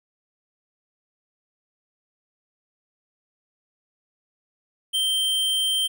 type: tone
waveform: square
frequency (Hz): 3136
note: G7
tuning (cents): 0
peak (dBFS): -21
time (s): 4.93-5.88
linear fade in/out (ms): 20
effects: none